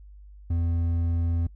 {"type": "tone with hard clipping", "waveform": "triangle", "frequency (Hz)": 84.5, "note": "E2", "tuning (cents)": 43, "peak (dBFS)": -24, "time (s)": [0.5, 1.47], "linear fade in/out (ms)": 5, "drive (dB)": 9, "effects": ["noise-tail reverb RT60 0.1 s tail -22 dB re dry", "added 50 Hz sine -44 dBFS peak until 1.55 s"]}